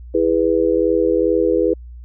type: chord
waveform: sine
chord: E major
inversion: none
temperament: just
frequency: 329.6 / 412 / 494.4 Hz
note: E4 / G#4 / B4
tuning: 0 / -14 / +2 cents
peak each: -18 / -18 / -17 dBFS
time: 0.14-1.74 s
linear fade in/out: 10 ms
effects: added 60 Hz sine -33 dBFS peak until 2.04 s